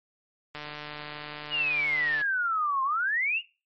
click train, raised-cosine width 0.3 ms, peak -22 dBFS, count 249, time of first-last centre 0.55-2.214 s, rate 149 Hz
sine exponential two-way sweep, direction down then up, 2932 to 1045 to 2932 Hz, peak -24 dBFS, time 1.5-3.42 s, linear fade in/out 50 ms, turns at 2.83 s
effects noise-tail reverb RT60 0.3 s tail -19 dB re dry + MP3 32 kbps

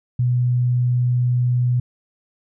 sine tone, 123.47 Hz, B2, in tune, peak -15 dBFS, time 0.19-1.8 s, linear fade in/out 5 ms, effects none

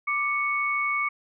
sine tone pair together, 1177.1 / 2217 Hz, D6 / C#7, +4 / 0 cents, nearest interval major seventh, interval 1096 cents, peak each -27 / -25 dBFS, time 0.07-1.09 s, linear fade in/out 10 ms, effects none

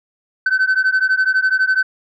sine beating tone pair, 1519 / 1531 Hz, F#6 / G6, +45 / -41 cents, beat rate 12 Hz, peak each -14 dBFS, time 0.46-1.83 s, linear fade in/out 5 ms, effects tanh soft clip ceiling -10 dBFS

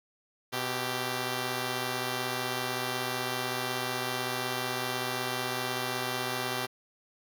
5% pulse tone pair together, 125.34 / 392 Hz, B2 / G4, +26 / 0 cents, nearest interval octave + minor sixth, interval 1974 cents, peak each -22 dBFS, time 0.52-6.67 s, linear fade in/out 20 ms, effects none

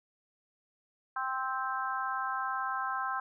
harmonic tone, 261.9 Hz, C4, 2 cents sharp, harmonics 3 / 4 / 5 / 6, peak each -38 / -35 / -36 / -38 dBFS, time 1.16-3.2 s, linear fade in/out 5 ms, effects none

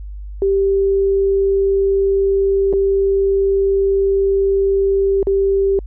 sine tone with dropouts, 392 Hz, G4, in tune, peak -12 dBFS, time 0.42-5.79 s, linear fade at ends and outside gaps 1 ms, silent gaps 2.728-2.735 / 5.229-5.27 s, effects added 50 Hz sine -27 dBFS peak until 5.86 s

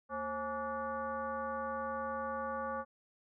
sine tone with frequency modulation, 844 Hz, G#5, 28 cents sharp, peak -35 dBFS, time 0.09-2.85 s, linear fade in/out 50 ms, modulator 307 Hz, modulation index 1.7, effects none

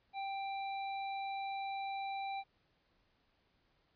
sine tone with sample-and-hold, 784 Hz, G5, in tune, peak -37 dBFS, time 0.13-2.44 s, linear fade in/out 50 ms, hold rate 3150 Hz, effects pink hiss -75 dBFS RMS until 3.95 s + resampled to 11025 Hz

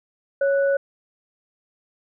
sine tone pair together, 554.4 / 1480.1 Hz, C#5 / F#6, 0 / 0 cents, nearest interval octave + perfect fourth, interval 1700 cents, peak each -17 / -28 dBFS, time 0.41-0.77 s, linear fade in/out 5 ms, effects none

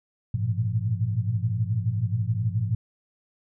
sine tone cluster, 101.7 / 113.4 / 120.5 / 171.1 Hz, G#2 / A#2 / B2 / F3, -36 / -47 / -42 / -35 cents, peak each -27 / -26 / -30 / -35 dBFS, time 0.34-2.75 s, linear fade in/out 5 ms, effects none

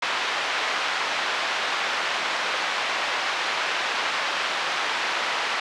pink band-pass noise, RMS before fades -26 dBFS, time 0.02-5.6 s, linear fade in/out 5 ms, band 890 to 3600 Hz, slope 12 dB/octave, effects low-pass 7000 Hz 12 dB/octave

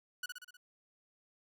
sawtooth tone with echo, 1472 Hz, F#6, 9 cents flat, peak -33 dBFS, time 0.23-0.26 s, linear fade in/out 5 ms, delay 62 ms, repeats 5, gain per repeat -4 dB, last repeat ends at 0.57 s, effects none

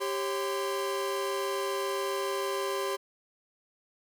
45% pulse tone cluster, 393.4 / 547 / 1027 Hz, G4 / C#5 / C6, +6 / -23 / -33 cents, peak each -32 / -36 / -35 dBFS, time 0-2.97 s, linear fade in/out 20 ms, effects none

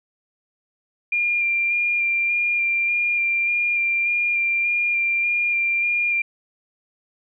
sine tone with vibrato, 2395 Hz, D7, 33 cents sharp, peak -18 dBFS, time 1.12-6.22 s, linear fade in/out 5 ms, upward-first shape square, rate 1.7 Hz, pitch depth 13 cents each way, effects none

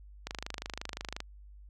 click train, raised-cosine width 0.2 ms, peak -19 dBFS, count 25, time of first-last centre 0.27-1.204 s, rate 25.7 Hz, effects added 50 Hz sine -49 dBFS peak until 1.69 s

